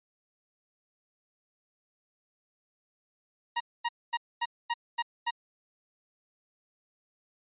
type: tone bursts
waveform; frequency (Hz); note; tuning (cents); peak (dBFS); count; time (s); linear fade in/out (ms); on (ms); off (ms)
sawtooth; 944; A#5; +22; -23; 7; 3.56-5.308; 10; 44; 240
effects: resampled to 8000 Hz